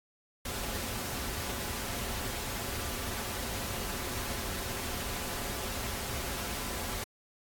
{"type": "noise with comb filter", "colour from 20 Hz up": "pink", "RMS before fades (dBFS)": -36, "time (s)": [0.45, 7.04], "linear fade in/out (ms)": 5, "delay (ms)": 6.4, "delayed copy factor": -0.5, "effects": ["AAC 64 kbps"]}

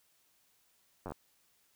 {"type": "slowing click train", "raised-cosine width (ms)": 1, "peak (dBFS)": -27, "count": 6, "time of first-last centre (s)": [1.06, 1.12], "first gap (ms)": 10, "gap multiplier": 1.09, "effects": ["white hiss -71 dBFS RMS until 1.75 s"]}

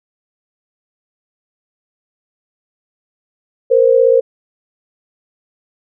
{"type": "tone pair together", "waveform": "sine", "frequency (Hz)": [466.5, 523.3], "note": ["A#4", "C5"], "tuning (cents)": [1, 0], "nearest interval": "major second", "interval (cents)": 199, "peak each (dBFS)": -10, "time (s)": [3.7, 4.21], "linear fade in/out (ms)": 20, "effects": []}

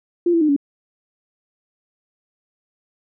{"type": "tone with pitch steps", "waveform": "sine", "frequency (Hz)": [347, 333.9, 304.7, 283], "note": ["F4", "E4", "D#4", "C#4"], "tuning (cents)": [-11, 22, -36, 36], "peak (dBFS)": -13, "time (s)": [0.26, 0.564], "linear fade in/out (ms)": 5, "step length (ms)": 76, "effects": []}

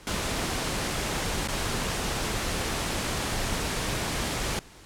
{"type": "noise with dropouts", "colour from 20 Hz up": "pink", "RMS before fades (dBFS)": -29, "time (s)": [0.07, 4.59], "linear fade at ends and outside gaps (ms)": 0, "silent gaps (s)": [1.474, 1.486], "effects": ["pink hiss -50 dBFS RMS until 4.85 s", "low-pass 10000 Hz 12 dB/octave"]}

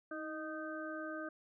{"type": "harmonic tone with a mistuned harmonic", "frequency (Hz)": 309.6, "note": "D#4", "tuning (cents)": -9, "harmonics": [1, 2, 4, 5], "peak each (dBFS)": [-44, -45, -48, -46], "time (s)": [0.11, 1.29], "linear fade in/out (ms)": 5, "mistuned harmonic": 1, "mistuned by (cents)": 38, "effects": []}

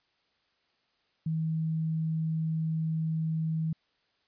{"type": "tone", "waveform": "sine", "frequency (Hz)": 160, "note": "D#3", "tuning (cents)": 49, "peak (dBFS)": -27, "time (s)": [1.26, 3.73], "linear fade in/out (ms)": 5, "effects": ["white hiss -72 dBFS RMS until 4.27 s", "resampled to 11025 Hz"]}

